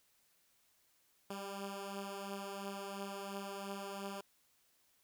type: beating tone pair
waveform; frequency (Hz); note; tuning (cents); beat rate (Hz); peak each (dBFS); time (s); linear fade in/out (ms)
10% pulse; 197.2 / 200.1; G3 / G3; +11 / +36; 2.9; -35 / -40; 1.3-4.21; 5
effects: white hiss -73 dBFS RMS until 5.03 s